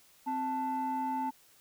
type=tone pair together; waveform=sine; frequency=261.6 / 880 Hz; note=C4 / A5; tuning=0 / 0 cents; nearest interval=octave + major sixth; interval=2100 cents; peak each=-34 / -30 dBFS; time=0.26-1.31 s; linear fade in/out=20 ms; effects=tanh soft clip ceiling -27 dBFS + white hiss -62 dBFS RMS until 1.6 s